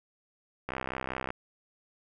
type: click train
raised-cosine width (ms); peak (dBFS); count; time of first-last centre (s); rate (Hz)
0.5; -18; 41; 0.69-1.304; 65.1
effects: none